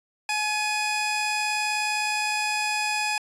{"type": "tone pair together", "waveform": "sawtooth", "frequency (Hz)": [849.5, 2489], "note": ["G#5", "D#7"], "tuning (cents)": [39, 0], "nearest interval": "octave + perfect fifth", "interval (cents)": 1861, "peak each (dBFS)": -23, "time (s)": [0.29, 3.18], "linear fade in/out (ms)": 2, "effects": ["resampled to 22050 Hz"]}